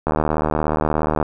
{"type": "click train", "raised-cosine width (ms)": 1, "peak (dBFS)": -5, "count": 90, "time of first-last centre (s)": [0.07, 1.227], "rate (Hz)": 76.9, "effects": []}